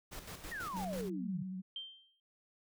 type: noise with tremolo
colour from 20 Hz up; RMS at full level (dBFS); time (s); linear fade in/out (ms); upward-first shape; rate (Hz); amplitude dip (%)
pink; -46; 0.11-1.1; 20; square; 6.1; 55
type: exponential sweep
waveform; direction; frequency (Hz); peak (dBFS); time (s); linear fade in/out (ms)
sine; down; 1955 to 138.59; -39; 0.51-1.43; 10
type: tone with vibrato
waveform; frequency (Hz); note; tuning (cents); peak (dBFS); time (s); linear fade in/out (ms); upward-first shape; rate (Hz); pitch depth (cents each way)
sine; 186.8; F#3; +17; -39; 0.73-1.62; 20; sine; 14; 29
type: tone with exponential decay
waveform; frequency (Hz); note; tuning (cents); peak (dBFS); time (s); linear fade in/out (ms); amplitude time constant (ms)
sine; 3151; G7; +8; -38; 1.76-2.2; 2; 94
effects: none